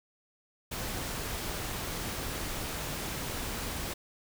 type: noise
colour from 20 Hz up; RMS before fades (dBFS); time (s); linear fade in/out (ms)
pink; -36; 0.71-3.94; 10
effects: none